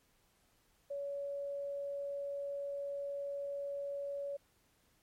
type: tone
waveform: sine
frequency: 564 Hz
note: C#5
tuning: 30 cents sharp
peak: -37 dBFS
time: 0.9-4.37 s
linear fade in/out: 10 ms
effects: pink hiss -72 dBFS RMS until 5.02 s + MP3 64 kbps